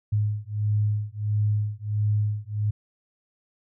sine beating tone pair, 104.4 / 105.9 Hz, G#2 / G#2, +10 / +34 cents, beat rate 1.5 Hz, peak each -25 dBFS, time 0.12-2.71 s, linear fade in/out 10 ms, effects none

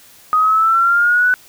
sine exponential sweep, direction up, 1244.5 to 1500 Hz, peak -10 dBFS, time 0.33-1.34 s, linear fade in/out 0 ms, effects white hiss -45 dBFS RMS until 1.48 s

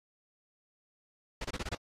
pink noise bursts, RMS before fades -36 dBFS, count 6, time 1.41-1.751 s, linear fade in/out 5 ms, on 36 ms, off 25 ms, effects low-pass 6000 Hz 12 dB/octave + AAC 48 kbps

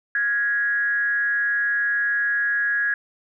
sine tone with frequency modulation, 1661.2 Hz, G#6, in tune, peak -19 dBFS, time 0.15-2.94 s, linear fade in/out 2 ms, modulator 238 Hz, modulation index 0.42, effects none

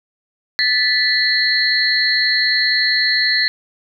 sine tone cluster, 1747 / 1977 / 4088 / 4319 Hz, A6 / B6 / C8 / C#8, -13 / +1 / -41 / -46 cents, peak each -19 dBFS, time 0.59-3.48 s, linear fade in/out 0 ms, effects 8-bit

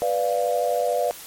sine chord, B diminished, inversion none, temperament equal, 493.9 / 587.3 / 698.5 Hz, B4 / D5 / F5, 0 / 0 / 0 cents, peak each -24 dBFS, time 0.02-1.11 s, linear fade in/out 0 ms, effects white hiss -40 dBFS RMS until 1.26 s + MP3 64 kbps

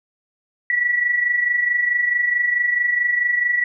sine tone pair together, 1922 / 1946.6 Hz, B6 / B6, -48 / -26 cents, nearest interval unison, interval 22 cents, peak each -24 / -17 dBFS, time 0.7-3.64 s, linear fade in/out 2 ms, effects none

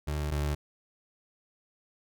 30% pulse tone pair in turn, 74.5 / 73.43 Hz, D2 / D2, +25 / 0 cents, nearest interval unison, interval 25 cents, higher first, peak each -27 / -25 dBFS, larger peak second, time 0.07-0.31 / 0.31-0.55 s, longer neither, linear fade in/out 10 ms, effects none

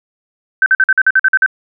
sine tone bursts, 1541 Hz, G6, 30 cents flat, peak -6 dBFS, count 10, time 0.62-1.462 s, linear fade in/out 2 ms, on 41 ms, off 48 ms, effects none

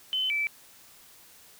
sine tone pair in turn, 3047 / 2318 Hz, G7 / D7, -50 / -23 cents, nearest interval perfect fourth, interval 473 cents, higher first, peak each -25 dBFS, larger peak neither, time 0.13-0.3 / 0.3-0.47 s, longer neither, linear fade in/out 0 ms, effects white hiss -54 dBFS RMS until 1.59 s

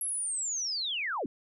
sine linear sweep, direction down, 11320 to 202 Hz, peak -30 dBFS, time 0.01-1.26 s, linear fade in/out 2 ms, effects none

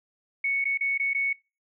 sine tone with dropouts, 2217 Hz, C#7, in tune, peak -23 dBFS, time 0.44-1.33 s, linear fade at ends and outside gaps 5 ms, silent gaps 0.643-0.653 / 0.775-0.808 / 0.978-0.997 / 1.134-1.147 s, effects noise-tail reverb RT60 0.3 s tail -25 dB re dry

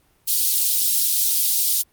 white high-pass noise, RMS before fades -19 dBFS, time 0.27-1.83 s, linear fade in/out 20 ms, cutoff 3800 Hz, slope 24 dB/octave, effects pink hiss -61 dBFS RMS until 1.92 s + Opus 32 kbps

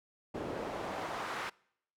pink noise with band-pass filter sweep, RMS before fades -39 dBFS, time 0.34-1.5 s, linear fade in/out 10 ms, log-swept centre 370 to 1400 Hz, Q 1, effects noise-tail reverb RT60 0.7 s tail -25 dB re dry

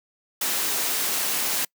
white noise, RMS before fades -25 dBFS, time 0.41-1.65 s, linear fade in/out 5 ms, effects noise-tail reverb RT60 0.1 s tail -26 dB re dry + high-pass 200 Hz 12 dB/octave

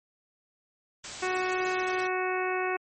white noise, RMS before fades -38 dBFS, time 1.04-2.07 s, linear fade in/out 2 ms
harmonic tone, 369.6 Hz, F#4, 2 cents flat, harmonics 1 / 2 / 3 / 4 / 5 / 6 / 7, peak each -30 / -33 / -35 / -36 / -37 / -38 / -38 dBFS, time 1.22-2.77 s, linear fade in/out 10 ms
effects MP3 32 kbps

